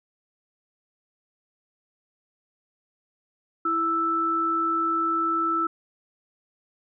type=tone pair together; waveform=sine; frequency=329.9 / 1319.6 Hz; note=E4 / E6; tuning=+1 / +1 cents; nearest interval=2 octaves; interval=2400 cents; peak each=-29 / -22 dBFS; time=3.65-5.67 s; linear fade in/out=5 ms; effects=none